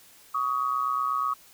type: tone pair together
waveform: sine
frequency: 1127 / 1255.2 Hz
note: C#6 / D#6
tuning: +28 / +15 cents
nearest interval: major second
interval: 187 cents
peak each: -27 dBFS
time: 0.34-1.34 s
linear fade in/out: 10 ms
effects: white hiss -54 dBFS RMS until 1.53 s